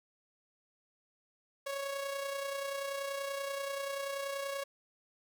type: tone with amplitude modulation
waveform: sawtooth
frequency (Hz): 554.4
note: C#5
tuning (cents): 0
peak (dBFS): -30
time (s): 1.66-4.64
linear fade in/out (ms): 10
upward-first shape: sine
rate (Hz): 30.4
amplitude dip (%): 45
effects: none